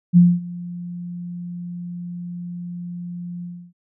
sine tone with ADSR envelope, 175.2 Hz, F3, 6 cents sharp, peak -6 dBFS, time 0.13-3.73 s, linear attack 39 ms, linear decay 230 ms, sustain -22 dB, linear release 300 ms, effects none

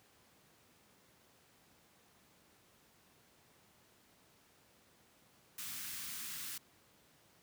white band-stop noise, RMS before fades -44 dBFS, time 5.58-6.58 s, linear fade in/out 5 ms, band 270 to 1200 Hz, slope 24 dB/octave, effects pink hiss -67 dBFS RMS until 7.42 s + high-pass 100 Hz 12 dB/octave

